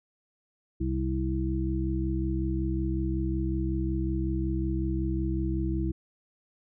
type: harmonic tone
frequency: 65.41 Hz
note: C2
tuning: in tune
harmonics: 1 / 2 / 3 / 5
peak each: -29 / -33 / -35 / -31 dBFS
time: 0.8-5.92 s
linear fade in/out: 10 ms
effects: none